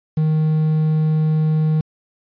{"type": "tone with quantisation", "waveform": "triangle", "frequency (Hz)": 155.9, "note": "D#3", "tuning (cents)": 4, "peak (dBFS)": -12, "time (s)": [0.17, 1.81], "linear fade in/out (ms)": 5, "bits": 7, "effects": ["resampled to 11025 Hz"]}